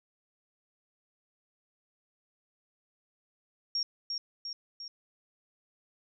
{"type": "tone with echo", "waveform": "sine", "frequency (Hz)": 5560, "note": "F8", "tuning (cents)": -9, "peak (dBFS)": -28, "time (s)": [3.75, 3.83], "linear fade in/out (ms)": 2, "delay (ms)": 350, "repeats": 3, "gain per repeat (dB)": -4, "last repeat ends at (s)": 4.88, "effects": []}